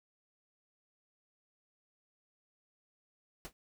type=noise with exponential decay; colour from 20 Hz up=pink; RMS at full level=-40 dBFS; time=3.45-3.53 s; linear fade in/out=0 ms; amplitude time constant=17 ms; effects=none